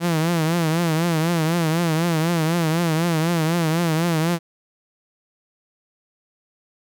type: tone with vibrato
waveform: sawtooth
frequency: 164.81 Hz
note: E3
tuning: in tune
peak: -14 dBFS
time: 0-4.39 s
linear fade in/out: 50 ms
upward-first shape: triangle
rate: 4 Hz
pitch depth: 120 cents each way
effects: none